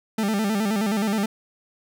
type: tone with vibrato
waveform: 40% pulse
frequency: 209.3 Hz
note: G#3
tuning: 14 cents sharp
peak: -20 dBFS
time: 0.18-1.26 s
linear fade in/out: 5 ms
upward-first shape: square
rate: 9.5 Hz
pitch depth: 93 cents each way
effects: none